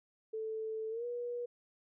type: tone with pitch glide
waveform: sine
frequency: 440 to 482.6 Hz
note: A4 to B4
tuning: 0 to -40 cents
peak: -36 dBFS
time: 0.33-1.46 s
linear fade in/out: 10 ms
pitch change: +160 cents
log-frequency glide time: 0.9-1.05 s
effects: none